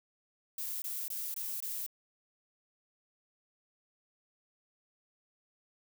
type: noise bursts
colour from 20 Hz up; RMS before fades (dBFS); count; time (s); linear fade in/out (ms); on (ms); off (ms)
violet; -38; 5; 0.58-1.864; 2; 240; 21
effects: none